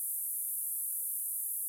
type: band-pass noise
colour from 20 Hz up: pink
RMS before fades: -36 dBFS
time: 0-1.68 s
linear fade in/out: 0 ms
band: 10000 to 13000 Hz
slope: 48 dB/octave
effects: none